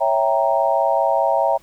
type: chord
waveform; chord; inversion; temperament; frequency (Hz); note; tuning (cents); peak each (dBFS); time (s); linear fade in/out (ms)
sine; C# diminished seventh; none; equal; 554.4 / 659.3 / 784 / 932.3; C#5 / E5 / G5 / Bb5; 0 / 0 / 0 / 0; -21 / -19 / -21 / -21; 0-1.58; 20
effects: pink hiss -53 dBFS RMS until 1.62 s